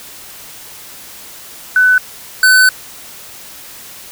sine / square tone pair in turn, 1500 / 1511.3 Hz, F#6 / F#6, +23 / +36 cents, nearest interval unison, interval 13 cents, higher second, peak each -6 dBFS, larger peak neither, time 1.76-1.98 / 2.43-2.69 s, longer second, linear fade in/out 2 ms, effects white hiss -34 dBFS RMS until 4.11 s

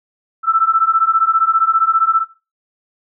sine beating tone pair, 1317 / 1332 Hz, E6 / E6, -2 / +18 cents, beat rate 15 Hz, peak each -14 dBFS, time 0.43-2.25 s, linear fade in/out 50 ms, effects noise-tail reverb RT60 0.3 s tail -18 dB re dry

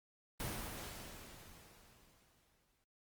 pink noise with exponential decay, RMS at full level -40 dBFS, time 0.4-2.84 s, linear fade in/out 0 ms, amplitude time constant 530 ms, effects noise-tail reverb RT60 0.3 s tail -23 dB re dry + Opus 32 kbps

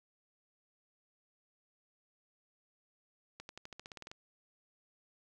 accelerating click train, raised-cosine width 0.2 ms, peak -29 dBFS, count 12, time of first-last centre 3.4-4.115 s, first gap 91 ms, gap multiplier 0.93, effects none

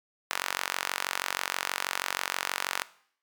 sawtooth tone with high-pass filter, 46.25 Hz, F#1, in tune, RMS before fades -33 dBFS, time 0.3-2.84 s, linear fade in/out 10 ms, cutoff 1300 Hz, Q 1, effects noise-tail reverb RT60 0.6 s tail -18 dB re dry

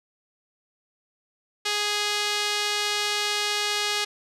sawtooth tone with band-pass filter, 415.3 Hz, G#4, in tune, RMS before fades -26 dBFS, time 1.65-4.05 s, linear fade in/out 10 ms, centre 4000 Hz, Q 1.1, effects resampled to 32000 Hz

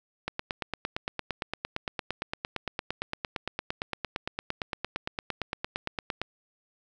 click train, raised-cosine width 0.3 ms, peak -14 dBFS, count 53, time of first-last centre 0.28-6.216 s, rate 8.76 Hz, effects none

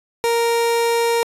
30% pulse tone, 466.2 Hz, A#4, in tune, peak -13 dBFS, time 0.24-1.23 s, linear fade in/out 0 ms, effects resampled to 32000 Hz

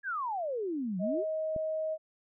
sine exponential two-way sweep, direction down then up, 1702 to 174.61 to 439.2 Hz, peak -31 dBFS, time 0.03-1.25 s, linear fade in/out 50 ms, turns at 0.99 s
sine tone, 630 Hz, D#5, 21 cents sharp, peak -30 dBFS, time 0.99-1.98 s, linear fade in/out 50 ms
click, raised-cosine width 3 ms, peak -28 dBFS, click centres 1.563 s
effects none

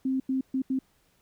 sine tone bursts at uneven times, 263.4 Hz, C4, 12 cents sharp, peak -24 dBFS, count 4, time 0.05-0.2 / 0.29-0.41 / 0.54-0.62 / 0.7-0.79 s, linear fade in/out 5 ms, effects pink hiss -67 dBFS RMS until 1.21 s

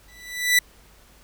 sawtooth tone with exponential growth, 1975.5 Hz, B6, in tune, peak -9 dBFS, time 0.08-0.59 s, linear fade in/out 5 ms, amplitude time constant 110 ms, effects added 50 Hz sine -54 dBFS peak until 1.23 s + pink hiss -54 dBFS RMS until 1.23 s

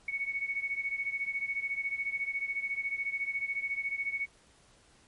sine beating tone pair, 2217 / 2231 Hz, C#7 / C#7, 0 / +11 cents, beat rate 14 Hz, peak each -33 / -36 dBFS, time 0.08-4.26 s, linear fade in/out 5 ms, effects pink hiss -62 dBFS RMS until 5.07 s + MP3 48 kbps

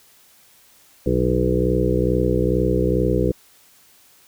harmonic tone with a mistuned harmonic, 62.3 Hz, B1, 16 cents sharp, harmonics 1 / 2 / 3 / 5 / 6 / 7 / 8, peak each -24 / -24 / -24 / -24 / -24 / -24 / -24 dBFS, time 1.06-3.32 s, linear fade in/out 5 ms, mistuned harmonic 1, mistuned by +24 cents, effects white hiss -53 dBFS RMS until 4.27 s

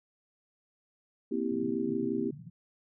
sine chord, C dominant seventh, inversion third, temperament just, 235.5 / 261.6 / 327 / 392.4 Hz, Bb3 / C4 / E4 / G4, +18 / 0 / -14 / +2 cents, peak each -34 dBFS, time 1.31-2.31 s, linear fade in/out 10 ms
white band-pass noise, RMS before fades -47 dBFS, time 1.51-2.5 s, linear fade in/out 10 ms, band 120 to 180 Hz, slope 48 dB/octave
effects none

